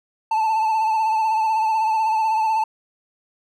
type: tone with vibrato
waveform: triangle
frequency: 879 Hz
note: A5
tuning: 2 cents flat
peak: -15 dBFS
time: 0.31-2.64 s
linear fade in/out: 5 ms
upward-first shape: sine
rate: 16 Hz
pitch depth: 38 cents each way
effects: none

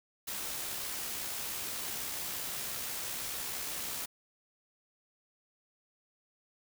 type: noise with amplitude modulation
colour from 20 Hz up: white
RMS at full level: -37 dBFS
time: 0.27-4.06 s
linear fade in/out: 10 ms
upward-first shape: sine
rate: 65.9 Hz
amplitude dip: 25%
effects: none

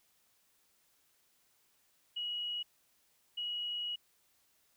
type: tone bursts at uneven times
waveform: sine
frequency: 2908 Hz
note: F#7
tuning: 31 cents flat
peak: -35 dBFS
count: 2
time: 2.16-2.63 / 3.37-3.96 s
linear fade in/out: 10 ms
effects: white hiss -72 dBFS RMS until 4.76 s

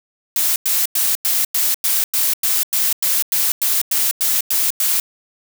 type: noise bursts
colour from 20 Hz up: blue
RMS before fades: -17 dBFS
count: 16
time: 0.36-5 s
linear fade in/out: 2 ms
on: 200 ms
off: 96 ms
effects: none

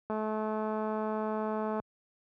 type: click train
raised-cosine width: 1 ms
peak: -21 dBFS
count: 368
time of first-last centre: 0.1-1.799 s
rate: 216 Hz
effects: high-pass 80 Hz 12 dB/octave

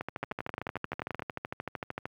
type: two click trains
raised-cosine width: 0.5 ms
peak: -19 / -18 dBFS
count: 28 / 12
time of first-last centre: 0.01-2.055 / 0.23-1.195 s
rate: 13.2 / 11.4 Hz
effects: high-pass 80 Hz 12 dB/octave + 10-bit

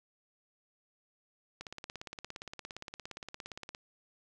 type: click train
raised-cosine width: 0.2 ms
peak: -25 dBFS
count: 38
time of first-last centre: 1.61-3.749 s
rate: 17.3 Hz
effects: none

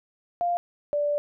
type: tone pair in turn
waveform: sine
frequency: 698.5 / 584.7 Hz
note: F5 / D5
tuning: 0 / -8 cents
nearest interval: minor third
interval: 308 cents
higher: first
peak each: -22 dBFS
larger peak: neither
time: 0.41-0.57 / 0.93-1.18 s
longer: second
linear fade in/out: 0 ms
effects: none

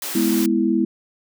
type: high-pass noise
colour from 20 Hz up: white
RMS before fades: -28 dBFS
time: 0.02-0.46 s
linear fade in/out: 2 ms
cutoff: 220 Hz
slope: 48 dB/octave
type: chord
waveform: sine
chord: E major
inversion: first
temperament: equal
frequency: 207.7 / 246.9 / 329.6 Hz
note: G#3 / B3 / E4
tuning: 0 / 0 / 0 cents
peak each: -21 / -21 / -19 dBFS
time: 0.15-0.85 s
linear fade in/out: 5 ms
effects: none

